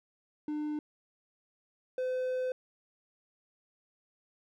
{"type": "tone pair in turn", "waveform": "triangle", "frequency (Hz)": [300.5, 510.2], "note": ["D4", "C5"], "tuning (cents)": [40, -44], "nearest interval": "major sixth", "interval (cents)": 916, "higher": "second", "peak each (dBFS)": [-30, -28], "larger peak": "second", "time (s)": [[0.48, 0.79], [1.98, 2.52]], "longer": "second", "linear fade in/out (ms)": 2, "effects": []}